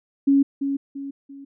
sine tone with echo, 277.2 Hz, C#4, in tune, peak -13 dBFS, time 0.27-0.43 s, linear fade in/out 10 ms, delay 340 ms, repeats 3, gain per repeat -8 dB, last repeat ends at 1.45 s, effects none

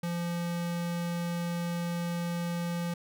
square tone, 172.1 Hz, F3, 25 cents flat, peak -31 dBFS, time 0.03-2.94 s, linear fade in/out 5 ms, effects none

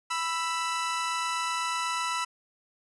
sawtooth tone pair together, 987.8 / 1326.4 Hz, B5 / E6, 0 / +10 cents, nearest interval perfect fourth, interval 510 cents, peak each -27 dBFS, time 0.1-2.25 s, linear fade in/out 10 ms, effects resampled to 24000 Hz

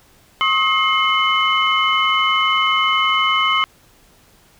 sine tone cluster, 1084 / 1272 / 2130 / 3007 Hz, C#6 / D#6 / C7 / F#7, -39 / +38 / +30 / +27 cents, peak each -19 dBFS, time 0.41-3.64 s, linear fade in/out 0 ms, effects tanh soft clip ceiling -4 dBFS + pink hiss -52 dBFS RMS until 4.59 s

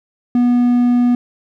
triangle tone, 243.7 Hz, B3, 23 cents flat, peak -8 dBFS, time 0.35-1.15 s, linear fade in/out 2 ms, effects none

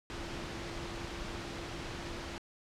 sine tone in noise, 341.1 Hz, F4, 41 cents flat, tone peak -47 dBFS, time 0.1-2.38 s, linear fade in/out 0 ms, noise pink, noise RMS -41 dBFS, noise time 0.1-2.38 s, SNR -9 dB, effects low-pass 5000 Hz 12 dB/octave

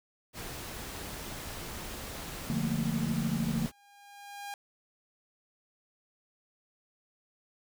pink noise, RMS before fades -41 dBFS, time 0.33-3.72 s, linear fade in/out 50 ms
sine chord, Bb major seventh, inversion first, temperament equal, 146.83 / 174.61 / 220 / 233.1 Hz, D3 / F3 / A3 / Bb3, 0 / 0 / 0 / 0 cents, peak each -34 dBFS, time 2.5-3.66 s, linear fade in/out 0 ms
sawtooth tone with exponential growth, 809 Hz, G#5, 46 cents flat, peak -33 dBFS, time 3.25-4.54 s, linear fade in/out 1 ms, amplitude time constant 280 ms
effects none

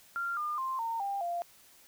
sine tone with pitch steps, 1386 / 1206.6 / 1050.4 / 914.4 / 796 / 693 Hz, F6 / D6 / C6 / A#5 / G5 / F5, -14 / +46 / +6 / -34 / +26 / -14 cents, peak -31 dBFS, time 0.16-1.42 s, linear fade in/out 0 ms, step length 210 ms, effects white hiss -59 dBFS RMS until 1.87 s

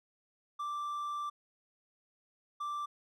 triangle tone bursts at uneven times, 1174.7 Hz, D6, in tune, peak -33 dBFS, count 2, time 0.59-1.3 / 2.6-2.86 s, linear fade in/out 10 ms, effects none

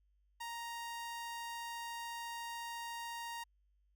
sawtooth tone, 934 Hz, A#5, 3 cents sharp, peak -38 dBFS, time 0.4-3.44 s, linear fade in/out 10 ms, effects added 50 Hz sine -70 dBFS peak until 3.95 s

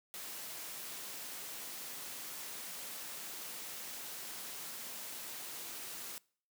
white noise, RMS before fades -45 dBFS, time 0.14-6.18 s, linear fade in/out 0 ms, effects noise-tail reverb RT60 0.5 s tail -24 dB re dry + high-pass 150 Hz 12 dB/octave

